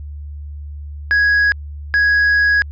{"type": "tone pair in turn", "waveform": "triangle", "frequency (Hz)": [1661.2, 1661.2], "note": ["G#6", "G#6"], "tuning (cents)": [0, 0], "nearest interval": "unison", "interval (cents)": 0, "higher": "neither", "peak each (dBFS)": -9, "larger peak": "neither", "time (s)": [[1.11, 1.52], [1.94, 2.62]], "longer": "second", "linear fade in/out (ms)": 0, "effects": ["added 73 Hz sine -27 dBFS peak until 2.71 s", "resampled to 16000 Hz"]}